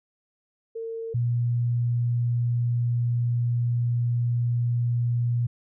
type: tone pair in turn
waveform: sine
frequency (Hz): 453.9 / 119.81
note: A#4 / A#2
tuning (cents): -46 / +48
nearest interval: octave + major seventh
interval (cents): 2306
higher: first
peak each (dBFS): -30 / -21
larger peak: second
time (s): 0.75-1.14 / 1.14-5.47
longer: second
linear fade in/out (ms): 10
effects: none